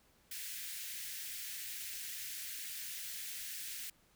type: high-pass noise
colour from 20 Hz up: white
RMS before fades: -44 dBFS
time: 0.31-3.9 s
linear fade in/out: 5 ms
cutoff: 1600 Hz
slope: 48 dB/octave
effects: pink hiss -69 dBFS RMS until 4.15 s

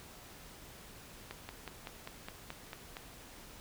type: slowing click train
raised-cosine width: 0.3 ms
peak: -26 dBFS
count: 9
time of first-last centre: 1.31-2.969 s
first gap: 180 ms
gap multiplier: 1.04
effects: pink hiss -53 dBFS RMS until 3.6 s

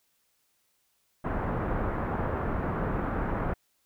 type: low-pass noise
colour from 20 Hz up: pink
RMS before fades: -30 dBFS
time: 1.24-3.54 s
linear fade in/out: 10 ms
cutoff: 1500 Hz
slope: 24 dB/octave
effects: white hiss -72 dBFS RMS until 3.85 s

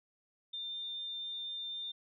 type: tone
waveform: sine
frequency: 3602 Hz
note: A7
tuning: 40 cents sharp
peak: -38 dBFS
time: 0.53-1.92 s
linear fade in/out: 10 ms
effects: none

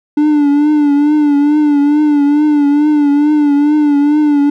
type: tone with vibrato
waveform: triangle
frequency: 293.7 Hz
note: D4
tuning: in tune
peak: -5 dBFS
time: 0.17-4.5 s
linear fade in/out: 5 ms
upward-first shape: triangle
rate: 2.3 Hz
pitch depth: 64 cents each way
effects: none

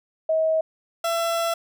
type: tone pair in turn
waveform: sine / 30% pulse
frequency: 638 / 671.4 Hz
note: D#5 / E5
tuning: +43 / +32 cents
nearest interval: minor second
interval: 89 cents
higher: second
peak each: -18 / -19 dBFS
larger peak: first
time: 0.29-0.61 / 1.04-1.54 s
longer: second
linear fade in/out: 5 ms
effects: none

